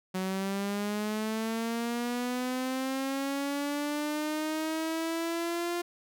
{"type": "linear sweep", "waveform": "sawtooth", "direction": "up", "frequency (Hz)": [185.4, 349.2], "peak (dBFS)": -26, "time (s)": [0.14, 5.82], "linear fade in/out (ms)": 10, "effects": []}